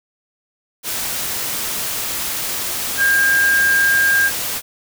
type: tone in noise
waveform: sine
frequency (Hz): 1607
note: G6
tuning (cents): +43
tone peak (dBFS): -12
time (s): 2.97-4.31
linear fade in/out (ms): 50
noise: white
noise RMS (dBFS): -23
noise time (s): 0.83-4.62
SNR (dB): +8
effects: none